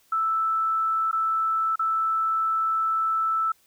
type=tone with dropouts; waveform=sine; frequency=1318.5 Hz; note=E6; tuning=in tune; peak=-21 dBFS; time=0.12-3.52 s; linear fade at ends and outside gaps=5 ms; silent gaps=1.114-1.128 / 1.758-1.793 s; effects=white hiss -62 dBFS RMS until 3.66 s